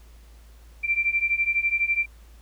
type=beating tone pair; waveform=sine; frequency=2347 / 2359 Hz; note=D7 / D7; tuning=-2 / +7 cents; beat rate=12 Hz; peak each=-25 / -23 dBFS; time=0.83-2.06 s; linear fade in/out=20 ms; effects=added 56 Hz sine -46 dBFS peak until 2.41 s + pink hiss -58 dBFS RMS until 2.41 s